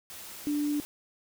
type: tone in noise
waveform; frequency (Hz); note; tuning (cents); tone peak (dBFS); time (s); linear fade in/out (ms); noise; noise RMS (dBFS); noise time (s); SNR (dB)
sine; 293.7; D4; 0; -26; 0.47-0.8; 0; white; -44; 0.1-0.85; +15
effects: none